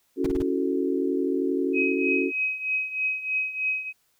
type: chord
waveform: sine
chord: F# minor seventh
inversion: second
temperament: equal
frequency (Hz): 277.2 / 329.6 / 370 / 440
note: C#4 / E4 / F#4 / A4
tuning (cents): 0 / 0 / 0 / 0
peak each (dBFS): -26 / -32 / -26 / -31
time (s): 0.16-2.32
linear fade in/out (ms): 50
type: noise bursts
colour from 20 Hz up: brown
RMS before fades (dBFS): -30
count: 4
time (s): 0.24-0.424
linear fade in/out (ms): 5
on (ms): 25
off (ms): 28
type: tone with tremolo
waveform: sine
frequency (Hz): 2535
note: D#7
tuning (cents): +32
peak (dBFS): -21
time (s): 1.73-3.93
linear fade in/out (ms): 50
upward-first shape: triangle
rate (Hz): 3.2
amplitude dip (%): 80
effects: white hiss -68 dBFS RMS until 4.19 s